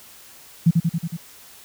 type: tone with echo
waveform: sine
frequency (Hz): 166.8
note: E3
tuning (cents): +21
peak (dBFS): -10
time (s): 0.66-0.71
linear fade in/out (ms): 10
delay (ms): 92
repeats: 5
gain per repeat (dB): -3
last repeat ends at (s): 1.17
effects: white hiss -46 dBFS RMS until 1.64 s